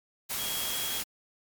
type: tone in noise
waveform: sine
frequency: 3289 Hz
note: G#7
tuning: 18 cents flat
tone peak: -36 dBFS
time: 0.38-1.01 s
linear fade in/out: 20 ms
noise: white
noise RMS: -33 dBFS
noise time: 0.29-1.04 s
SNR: -6 dB
effects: MP3 96 kbps

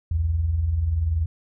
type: tone pair together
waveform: sine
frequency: 61.74 / 82.41 Hz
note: B1 / E2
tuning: 0 / 0 cents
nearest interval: perfect fourth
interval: 500 cents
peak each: -29 / -20 dBFS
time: 0.11-1.26 s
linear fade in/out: 5 ms
effects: none

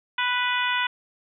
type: harmonic tone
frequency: 493.9 Hz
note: B4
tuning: in tune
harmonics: 2 / 3 / 4 / 5 / 6 / 7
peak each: -27 / -27 / -29 / -30 / -31 / -32 dBFS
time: 0.18-0.87 s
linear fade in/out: 5 ms
effects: none

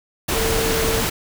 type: tone in noise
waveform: sine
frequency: 450 Hz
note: A4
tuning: 39 cents sharp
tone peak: -22 dBFS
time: 0.35-1.02 s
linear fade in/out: 10 ms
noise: pink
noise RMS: -21 dBFS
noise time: 0.28-1.1 s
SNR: -4 dB
effects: none

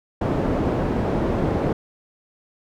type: low-pass noise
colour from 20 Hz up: white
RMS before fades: -22 dBFS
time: 0.21-1.73 s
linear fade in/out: 5 ms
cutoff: 450 Hz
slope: 12 dB/octave
effects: none

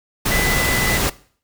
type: tone in noise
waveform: sine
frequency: 2000 Hz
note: B6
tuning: 21 cents sharp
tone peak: -20 dBFS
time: 0.31-0.98 s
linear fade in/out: 10 ms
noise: pink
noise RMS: -19 dBFS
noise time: 0.25-1.1 s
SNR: -4 dB
effects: noise-tail reverb RT60 0.5 s tail -20 dB re dry

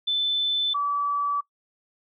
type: tone pair in turn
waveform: sine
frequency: 3520 / 1150.5 Hz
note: A7 / D6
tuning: 0 / -36 cents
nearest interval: octave + perfect fifth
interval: 1936 cents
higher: first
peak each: -21 / -22 dBFS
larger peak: first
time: 0.07-0.74 / 0.74-1.41 s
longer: neither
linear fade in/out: 10 ms
effects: noise-tail reverb RT60 0.1 s tail -23 dB re dry

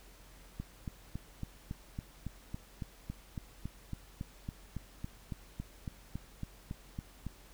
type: click train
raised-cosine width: 5 ms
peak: -26 dBFS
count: 25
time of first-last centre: 0.6-7.267 s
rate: 3.6 Hz
effects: added 45 Hz sine -57 dBFS peak until 7.53 s + pink hiss -59 dBFS RMS until 7.53 s

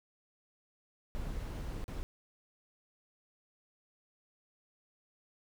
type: noise with dropouts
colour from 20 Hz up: brown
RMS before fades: -39 dBFS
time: 1.15-2.03 s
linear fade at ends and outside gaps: 0 ms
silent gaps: 1.841-1.88 s
effects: none

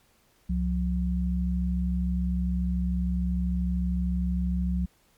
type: tone pair together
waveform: sine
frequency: 66.4 / 179.53 Hz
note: C2 / F3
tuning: +26 / +48 cents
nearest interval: octave + perfect fourth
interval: 1722 cents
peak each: -26 / -27 dBFS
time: 0.49-4.86 s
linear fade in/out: 10 ms
effects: pink hiss -64 dBFS RMS until 5.17 s + MP3 96 kbps

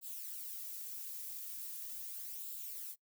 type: noise with flanger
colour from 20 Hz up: violet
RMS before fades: -45 dBFS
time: 0.01-2.96 s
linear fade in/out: 50 ms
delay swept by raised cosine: 0.25 to 2.95 ms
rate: 0.4 Hz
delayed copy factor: +0.55
effects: noise-tail reverb RT60 0.1 s tail -21 dB re dry

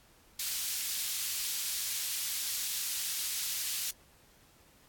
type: high-pass noise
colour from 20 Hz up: pink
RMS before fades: -35 dBFS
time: 0.39-3.91 s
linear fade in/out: 5 ms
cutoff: 3900 Hz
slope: 12 dB/octave
effects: pink hiss -62 dBFS RMS until 4.88 s + AAC 64 kbps

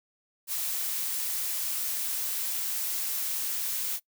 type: noise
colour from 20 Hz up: blue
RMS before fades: -31 dBFS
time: 0.47-4 s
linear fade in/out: 50 ms
effects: noise-tail reverb RT60 0.1 s tail -22 dB re dry

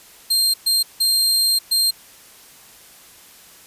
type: tone bursts at uneven times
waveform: sawtooth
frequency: 4186 Hz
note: C8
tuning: in tune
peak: -12 dBFS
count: 4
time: 0.3-0.54 / 0.66-0.83 / 1-1.59 / 1.71-1.91 s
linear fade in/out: 10 ms
effects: white hiss -46 dBFS RMS until 3.66 s + resampled to 32000 Hz

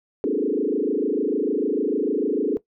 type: tone with frequency modulation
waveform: sine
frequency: 359.2 Hz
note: F4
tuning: 49 cents sharp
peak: -19 dBFS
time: 0.24-2.57 s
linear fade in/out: 0 ms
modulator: 26.7 Hz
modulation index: 3.8
effects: noise-tail reverb RT60 0.1 s tail -17 dB re dry

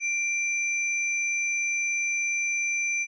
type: tone pair together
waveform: sine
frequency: 2359 / 6029 Hz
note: D7 / F#8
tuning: +7 / +32 cents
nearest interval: octave + major third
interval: 1625 cents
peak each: -25 / -32 dBFS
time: 0-3.07 s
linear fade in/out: 50 ms
effects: none

